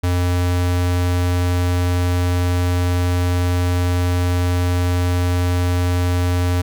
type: tone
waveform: square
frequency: 88.9 Hz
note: F2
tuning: 31 cents sharp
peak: -16 dBFS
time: 0.03-6.62 s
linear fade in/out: 10 ms
effects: none